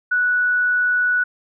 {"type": "tone", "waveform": "sine", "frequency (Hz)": 1475, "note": "F#6", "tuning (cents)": -6, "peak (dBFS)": -15, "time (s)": [0.11, 1.24], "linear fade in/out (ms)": 10, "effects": []}